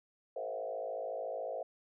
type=tone with frequency modulation; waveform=sine; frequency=587.3 Hz; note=D5; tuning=in tune; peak=-36 dBFS; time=0.36-1.63 s; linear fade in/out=5 ms; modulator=53.9 Hz; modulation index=2.3; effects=none